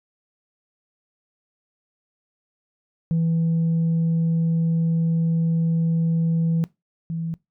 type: tone pair in turn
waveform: sine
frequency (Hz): 164.81 / 164.81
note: E3 / E3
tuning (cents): 0 / 0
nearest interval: unison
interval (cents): 0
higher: neither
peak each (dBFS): -16 / -24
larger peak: first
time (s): 3.11-6.64 / 7.1-7.34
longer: first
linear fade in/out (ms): 0
effects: noise-tail reverb RT60 0.2 s tail -22 dB re dry + tanh soft clip ceiling -16 dBFS